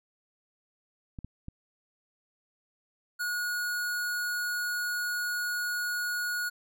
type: clicks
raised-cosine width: 5 ms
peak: -27 dBFS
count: 3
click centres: 1.188 / 1.246 / 1.484 s
type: tone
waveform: square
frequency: 1450 Hz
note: F#6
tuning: 35 cents flat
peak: -30 dBFS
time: 3.19-6.5 s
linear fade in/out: 20 ms
effects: none